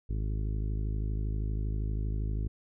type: harmonic tone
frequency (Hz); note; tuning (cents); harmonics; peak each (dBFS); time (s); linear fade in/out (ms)
52.6; G#1; +23; 1 / 2 / 3 / 4 / 5 / 6 / 7 / 8; -30 / -35 / -43 / -46 / -48 / -49 / -52 / -53; 0.09-2.48; 10
effects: none